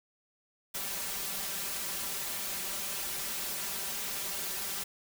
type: noise with comb filter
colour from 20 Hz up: white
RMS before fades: -36 dBFS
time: 0.74-4.84 s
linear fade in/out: 10 ms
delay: 5.1 ms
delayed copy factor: +0.8
effects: none